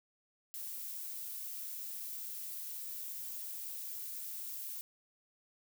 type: noise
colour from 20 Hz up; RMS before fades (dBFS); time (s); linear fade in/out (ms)
violet; -43; 0.54-4.81; 0
effects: none